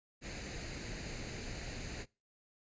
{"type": "noise with comb filter", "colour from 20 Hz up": "pink", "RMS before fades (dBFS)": -43, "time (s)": [0.21, 2.06], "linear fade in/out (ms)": 50, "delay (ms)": 0.45, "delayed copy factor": 0.6, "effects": ["noise-tail reverb RT60 0.3 s tail -24 dB re dry", "resampled to 16000 Hz"]}